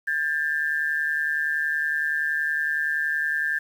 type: tone pair together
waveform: sine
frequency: 1609.3 / 1760 Hz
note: G6 / A6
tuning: +45 / 0 cents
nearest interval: major second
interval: 155 cents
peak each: -25 dBFS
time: 0.07-3.59 s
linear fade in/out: 10 ms
effects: 8-bit